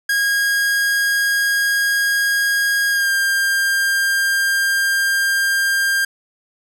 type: tone with pitch glide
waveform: 45% pulse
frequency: 1634 to 1598.5 Hz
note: G#6 to G6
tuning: -29 to +33 cents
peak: -15 dBFS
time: 0.09-6.05 s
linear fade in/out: 5 ms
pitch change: -38 cents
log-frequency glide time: 2.9-3.1 s
effects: none